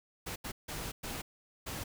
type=noise bursts at uneven times; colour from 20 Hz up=pink; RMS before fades=-40 dBFS; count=5; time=0.26-0.36 / 0.44-0.52 / 0.68-0.92 / 1.03-1.22 / 1.66-1.84 s; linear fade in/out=10 ms; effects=none